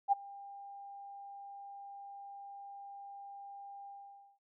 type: tone with ADSR envelope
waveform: sine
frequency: 799 Hz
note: G5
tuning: 33 cents sharp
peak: -22 dBFS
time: 0.08-4.39 s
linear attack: 42 ms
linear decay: 16 ms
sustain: -24 dB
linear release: 520 ms
effects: none